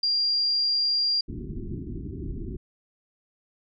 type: tone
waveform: sine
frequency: 4777 Hz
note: D8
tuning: 29 cents sharp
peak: -21 dBFS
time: 0.03-1.21 s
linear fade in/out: 5 ms
type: low-pass noise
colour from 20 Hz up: pink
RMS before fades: -34 dBFS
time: 1.28-2.57 s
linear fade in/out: 10 ms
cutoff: 390 Hz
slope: 96 dB/octave
effects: none